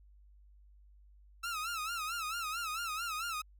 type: tone with vibrato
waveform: sawtooth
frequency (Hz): 1318.5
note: E6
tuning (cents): 0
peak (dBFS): -32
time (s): 1.43-3.42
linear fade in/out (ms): 10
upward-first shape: sine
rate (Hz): 4.5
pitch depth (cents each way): 120
effects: added 50 Hz sine -57 dBFS peak until 3.59 s